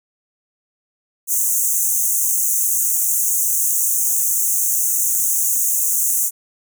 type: high-pass noise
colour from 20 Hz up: pink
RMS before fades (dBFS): -18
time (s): 1.27-6.31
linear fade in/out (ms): 50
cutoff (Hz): 6200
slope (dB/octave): 96
effects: none